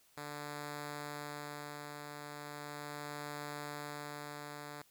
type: tone with tremolo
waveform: 5% pulse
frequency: 146.83 Hz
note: D3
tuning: in tune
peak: -30 dBFS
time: 0.17-4.82 s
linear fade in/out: 5 ms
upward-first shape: sine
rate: 0.38 Hz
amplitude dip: 35%
effects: white hiss -68 dBFS RMS until 4.9 s

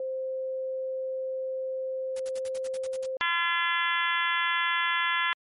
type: tone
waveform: sine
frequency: 523.3 Hz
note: C5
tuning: in tune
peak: -29 dBFS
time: 0-3.17 s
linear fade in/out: 2 ms
type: noise bursts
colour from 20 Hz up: white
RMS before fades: -43 dBFS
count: 10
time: 2.16-3.061 s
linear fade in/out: 5 ms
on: 37 ms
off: 59 ms
type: harmonic tone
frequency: 341.3 Hz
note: F4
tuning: 40 cents flat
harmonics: 3 / 4 / 5 / 6 / 7 / 8 / 9 / 10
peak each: -30 / -32 / -29 / -31 / -38 / -36 / -37 / -35 dBFS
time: 3.21-5.33 s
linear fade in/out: 0 ms
effects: MP3 48 kbps

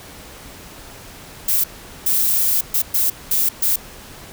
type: noise bursts at uneven times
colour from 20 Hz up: violet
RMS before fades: -17 dBFS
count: 6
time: 1.48-1.64 / 2.06-2.61 / 2.74-2.82 / 2.94-3.1 / 3.31-3.49 / 3.62-3.76 s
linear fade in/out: 5 ms
effects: pink hiss -39 dBFS RMS until 4.32 s

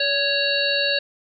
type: harmonic tone with a mistuned harmonic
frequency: 554.4 Hz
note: C#5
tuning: in tune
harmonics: 1 / 3 / 5 / 7 / 8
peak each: -25 / -25 / -25 / -25 / -25 dBFS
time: 0-0.99 s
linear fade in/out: 5 ms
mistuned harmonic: 1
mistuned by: +38 cents
effects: none

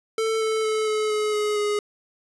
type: tone with pitch steps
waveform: square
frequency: 444.2 / 439.4 / 434.6 / 429.8 / 425.1 / 420.5 / 415.9 Hz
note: A4 / A4 / A4 / A4 / G#4 / G#4 / G#4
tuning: +16 / -2 / -21 / -41 / +40 / +22 / +2 cents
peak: -22 dBFS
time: 0.18-1.79 s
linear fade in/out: 2 ms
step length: 230 ms
effects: resampled to 24000 Hz + 9-bit

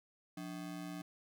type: ring-modulated tone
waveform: square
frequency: 234.9 Hz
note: A#3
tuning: 13 cents sharp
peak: -40 dBFS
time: 0.37-1.02 s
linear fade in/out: 5 ms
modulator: 58.9 Hz
effects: none

